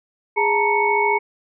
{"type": "tone cluster", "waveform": "sine", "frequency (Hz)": [413.1, 890, 944, 2216], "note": ["G#4", "A5", "A#5", "C#7"], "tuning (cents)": [-9, 20, 22, -1], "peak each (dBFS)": -21, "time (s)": [0.36, 1.19], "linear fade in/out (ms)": 20, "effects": []}